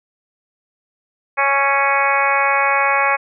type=harmonic tone with a mistuned harmonic; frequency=277.5 Hz; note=C#4; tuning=2 cents sharp; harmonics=2 / 3 / 4 / 5 / 6 / 7 / 8 / 9; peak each=-23 / -20 / -19 / -24 / -22 / -25 / -20 / -25 dBFS; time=1.37-3.17 s; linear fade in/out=20 ms; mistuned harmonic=5; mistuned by=-15 cents; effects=none